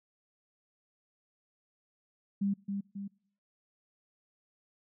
sine tone with echo, 199.1 Hz, G3, 27 cents sharp, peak -27 dBFS, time 2.41-2.54 s, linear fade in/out 10 ms, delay 270 ms, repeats 2, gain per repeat -5 dB, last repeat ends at 3.08 s, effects noise-tail reverb RT60 0.7 s tail -26 dB re dry

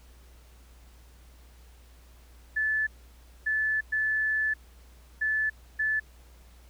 sine tone bursts at uneven times, 1739 Hz, A6, 21 cents flat, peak -24 dBFS, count 5, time 2.56-2.87 / 3.46-3.81 / 3.92-4.54 / 5.21-5.5 / 5.79-6 s, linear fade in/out 10 ms, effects added 60 Hz sine -51 dBFS peak until 6.69 s + pink hiss -60 dBFS RMS until 6.69 s

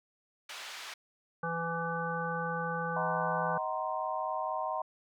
white band-pass noise, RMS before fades -44 dBFS, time 0.49-0.94 s, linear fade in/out 5 ms, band 860 to 3700 Hz, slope 12 dB/octave
harmonic tone, 167 Hz, E3, 23 cents sharp, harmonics 1 / 3 / 5 / 7 / 9, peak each -38 / -38 / -38 / -38 / -38 dBFS, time 1.43-3.58 s, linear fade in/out 5 ms
sine chord, C half-diminished seventh, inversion first, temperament just, 627.9 / 753.5 / 941.9 / 1046.5 Hz, Eb5 / Gb5 / Bb5 / C6, +16 / +31 / +18 / 0 cents, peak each -37 dBFS, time 2.96-4.82 s, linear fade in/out 5 ms
effects none

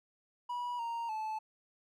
triangle tone with pitch steps, 973 / 930 / 870 Hz, B5 / A#5 / A5, -26 / -4 / -20 cents, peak -33 dBFS, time 0.49-1.39 s, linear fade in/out 10 ms, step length 300 ms, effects none

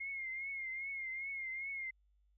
sine tone with vibrato, 2137 Hz, C7, 36 cents sharp, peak -39 dBFS, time 0-1.91 s, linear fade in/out 10 ms, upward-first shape triangle, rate 2.5 Hz, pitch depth 68 cents each way, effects added 50 Hz sine -69 dBFS peak until 2.37 s

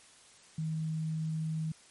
sine tone, 158.4 Hz, D#3, 31 cents sharp, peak -31 dBFS, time 0.58-1.72 s, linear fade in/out 5 ms, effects white hiss -58 dBFS RMS until 1.9 s + MP3 48 kbps

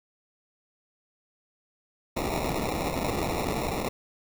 white noise with sample-and-hold, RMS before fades -29 dBFS, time 2.16-3.89 s, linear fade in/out 10 ms, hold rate 1575 Hz, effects none

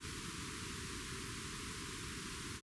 pink band-stop noise, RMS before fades -44 dBFS, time 0-2.61 s, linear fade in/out 50 ms, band 430 to 990 Hz, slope 96 dB/octave, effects high-pass 60 Hz 12 dB/octave + resampled to 24000 Hz

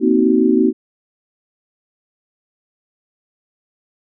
sine chord, C half-diminished seventh, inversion third, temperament just, 235.5 / 261.6 / 314 / 376.7 Hz, Bb3 / C4 / Eb4 / Gb4, +18 / 0 / +16 / +31 cents, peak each -16 dBFS, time 0-0.73 s, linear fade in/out 50 ms, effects none

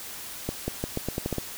accelerating click train, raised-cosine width 2 ms, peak -14 dBFS, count 9, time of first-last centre 0.49-1.383 s, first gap 190 ms, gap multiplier 0.84, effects white hiss -39 dBFS RMS until 1.57 s

